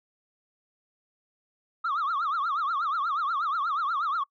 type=tone with vibrato; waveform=sine; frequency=1233 Hz; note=D#6; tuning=16 cents flat; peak=-23 dBFS; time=1.84-4.24 s; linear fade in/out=10 ms; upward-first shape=triangle; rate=8.3 Hz; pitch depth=240 cents each way; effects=noise-tail reverb RT60 0.1 s tail -26 dB re dry + tanh soft clip ceiling -23 dBFS